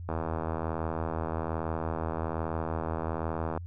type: click train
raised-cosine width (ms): 1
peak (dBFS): -18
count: 284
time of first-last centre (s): 0.09-3.575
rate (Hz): 81.2
effects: added 87 Hz sine -37 dBFS peak until 3.66 s